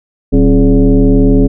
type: tone with frequency modulation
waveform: sine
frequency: 116.54 Hz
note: A#2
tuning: in tune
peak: -4 dBFS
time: 0.32-1.48 s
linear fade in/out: 20 ms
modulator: 153 Hz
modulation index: 1.9
effects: none